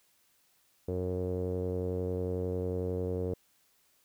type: tone with low-pass filter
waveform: sawtooth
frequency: 91.1 Hz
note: F#2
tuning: 26 cents flat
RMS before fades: -33 dBFS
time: 0.88-3.34 s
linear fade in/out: 5 ms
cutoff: 470 Hz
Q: 5.4
effects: white hiss -69 dBFS RMS until 4.04 s